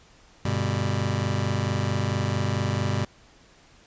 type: chord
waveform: sawtooth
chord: G major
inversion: none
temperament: just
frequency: 98 / 122.5 / 147 Hz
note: G2 / B2 / D3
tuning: 0 / -14 / +2 cents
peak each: -22 / -23 / -27 dBFS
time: 0.45-3.05 s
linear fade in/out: 5 ms
effects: pink hiss -55 dBFS RMS until 3.86 s + resampled to 16000 Hz